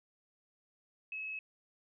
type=tone; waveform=sine; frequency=2578 Hz; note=E7; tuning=39 cents flat; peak=-38 dBFS; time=1.12-1.39 s; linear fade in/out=2 ms; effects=none